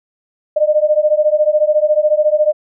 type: beating tone pair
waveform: sine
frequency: 600 / 614 Hz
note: D5 / D#5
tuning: +37 / -23 cents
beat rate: 14 Hz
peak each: -13 dBFS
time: 0.56-2.53 s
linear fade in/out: 10 ms
effects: none